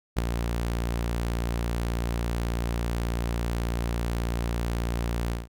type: tone with ADSR envelope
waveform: sawtooth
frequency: 58.27 Hz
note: A#1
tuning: in tune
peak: -16 dBFS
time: 0.16-5.48 s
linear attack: 26 ms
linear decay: 7 ms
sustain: -6 dB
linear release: 170 ms
effects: none